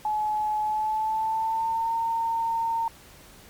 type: tone with pitch glide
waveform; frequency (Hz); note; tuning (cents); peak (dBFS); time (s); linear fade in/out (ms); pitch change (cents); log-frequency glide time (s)
sine; 852 to 913.2; G#5 to A#5; +44 to -36; -23; 0.05-2.88; 2; +120; 0.62-1.92
effects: pink hiss -50 dBFS RMS until 3.49 s + MP3 96 kbps